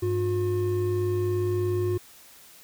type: tone pair together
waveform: triangle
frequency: 100.77 / 359.1 Hz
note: G2 / F4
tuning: +48 / +48 cents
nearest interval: octave + minor seventh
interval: 2200 cents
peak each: -25 / -23 dBFS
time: 0.02-1.98 s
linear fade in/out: 10 ms
effects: white hiss -51 dBFS RMS until 2.63 s